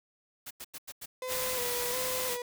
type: noise bursts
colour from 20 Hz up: white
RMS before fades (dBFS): -42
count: 5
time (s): 0.46-1.06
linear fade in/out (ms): 10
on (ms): 48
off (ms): 90
type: tone with vibrato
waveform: 35% pulse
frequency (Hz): 498.5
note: B4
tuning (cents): +16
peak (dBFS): -33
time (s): 1.22-2.42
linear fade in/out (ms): 2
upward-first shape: square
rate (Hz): 1.4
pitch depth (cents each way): 38
type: noise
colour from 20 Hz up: white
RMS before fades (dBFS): -34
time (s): 1.27-2.38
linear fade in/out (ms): 50
effects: none